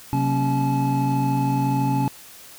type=tone cluster; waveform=triangle; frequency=133 / 186.9 / 234.4 / 275.9 / 860 Hz; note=C3 / F#3 / A#3 / C#4 / A5; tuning=+29 / +18 / +10 / -8 / -40 cents; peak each=-20 / -29 / -29 / -22 / -23 dBFS; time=0.13-2.08 s; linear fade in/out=0 ms; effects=white hiss -44 dBFS RMS until 2.58 s